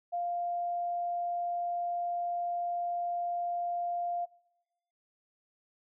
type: tone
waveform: sine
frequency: 698.5 Hz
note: F5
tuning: in tune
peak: -30 dBFS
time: 0.12-4.26 s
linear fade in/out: 20 ms
effects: noise-tail reverb RT60 1.0 s tail -23 dB re dry